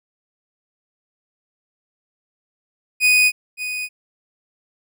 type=tone with echo; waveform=40% pulse; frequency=2487 Hz; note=D#7; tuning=1 cent flat; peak=-11 dBFS; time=3-3.32 s; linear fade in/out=50 ms; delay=570 ms; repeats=1; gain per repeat=-12 dB; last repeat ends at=3.89 s; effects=none